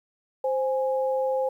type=tone pair together; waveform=sine; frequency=523.3 / 829.6 Hz; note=C5 / G#5; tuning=0 / -2 cents; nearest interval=minor sixth; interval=798 cents; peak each=-23 / -30 dBFS; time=0.44-1.49 s; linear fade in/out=5 ms; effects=10-bit